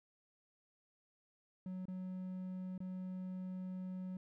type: tone with dropouts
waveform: triangle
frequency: 185 Hz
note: F#3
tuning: in tune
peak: -39 dBFS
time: 1.66-4.17 s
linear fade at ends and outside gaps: 2 ms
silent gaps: 1.855-1.882 / 2.779-2.803 s
effects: none